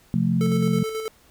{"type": "chord", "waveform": "sine", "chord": "F major", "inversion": "second", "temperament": "equal", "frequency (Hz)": [130.81, 174.61, 220], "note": ["C3", "F3", "A3"], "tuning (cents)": [0, 0, 0], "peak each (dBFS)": [-25, -21, -23], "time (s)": [0.14, 0.83], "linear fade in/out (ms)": 0}
{"type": "tone with tremolo", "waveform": "square", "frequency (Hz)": 440, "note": "A4", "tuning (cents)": 0, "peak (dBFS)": -26, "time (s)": [0.41, 1.08], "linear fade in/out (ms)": 0, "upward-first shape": "square", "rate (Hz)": 9.3, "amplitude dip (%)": 40}
{"effects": ["pink hiss -56 dBFS RMS until 1.3 s"]}